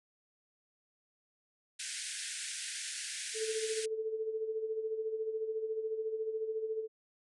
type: band-pass noise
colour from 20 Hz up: white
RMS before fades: -41 dBFS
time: 1.79-3.86 s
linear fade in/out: 10 ms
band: 1500 to 10000 Hz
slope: 96 dB/octave
type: tone with tremolo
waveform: sine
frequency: 440 Hz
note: A4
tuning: in tune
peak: -31 dBFS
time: 3.34-6.88 s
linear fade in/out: 50 ms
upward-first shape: sine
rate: 14 Hz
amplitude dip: 60%
effects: none